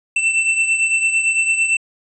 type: beating tone pair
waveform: square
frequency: 2674 / 2682.9 Hz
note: E7 / E7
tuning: +24 / +30 cents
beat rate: 8.9 Hz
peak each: -16 / -23 dBFS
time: 0.16-1.77 s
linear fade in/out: 5 ms
effects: resampled to 24000 Hz